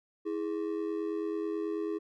triangle ring-modulated tone, 370 Hz, F#4, in tune, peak -26 dBFS, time 0.25-1.99 s, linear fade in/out 20 ms, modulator 44.6 Hz, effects none

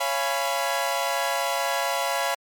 sawtooth chord, C# dominant seventh, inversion none, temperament equal with one note detuned, 554.4 / 686.1 / 830.6 / 987.8 Hz, C#5 / E#5 / G#5 / B5, 0 / -31 / 0 / 0 cents, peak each -25 / -24 / -27 / -25 dBFS, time 0-2.35 s, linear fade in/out 10 ms, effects MP3 96 kbps

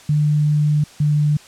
sine tone pair in turn, 149.5 / 148.77 Hz, D3 / D3, +31 / +23 cents, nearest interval unison, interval 8 cents, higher first, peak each -13 dBFS, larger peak neither, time 0.09-0.84 / 1-1.37 s, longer first, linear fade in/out 5 ms, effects white hiss -44 dBFS RMS until 1.47 s + low-pass 8000 Hz 12 dB/octave

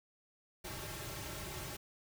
pink noise with comb filter, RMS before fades -44 dBFS, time 0.64-1.77 s, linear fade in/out 10 ms, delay 4.1 ms, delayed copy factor -1, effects none

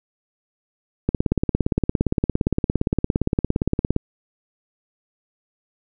click train, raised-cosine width 3 ms, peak -5 dBFS, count 51, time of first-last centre 1.09-3.964 s, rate 17.4 Hz, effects none

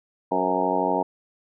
harmonic tone with a mistuned harmonic, 92.5 Hz, F#2, in tune, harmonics 2 / 3 / 4 / 5 / 6 / 7 / 8 / 9 / 10, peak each -33 / -29 / -30 / -29 / -31 / -28 / -32 / -27 / -27 dBFS, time 0.31-1.03 s, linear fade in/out 10 ms, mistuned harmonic 6, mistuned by -41 cents, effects none

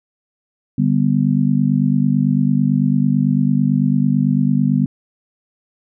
sine chord, G major, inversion second, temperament just, 147 / 196 / 245 Hz, D3 / G3 / B3, +2 / 0 / -14 cents, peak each -17 dBFS, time 0.78-4.86 s, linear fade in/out 5 ms, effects none

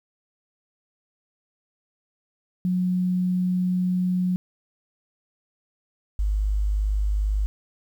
sine tone pair in turn, 181.9 / 51.13 Hz, F#3 / G#1, -29 / -26 cents, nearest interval octave + minor seventh, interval 2197 cents, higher first, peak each -20 dBFS, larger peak neither, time 2.65-4.36 / 6.19-7.46 s, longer first, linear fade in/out 0 ms, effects 9-bit

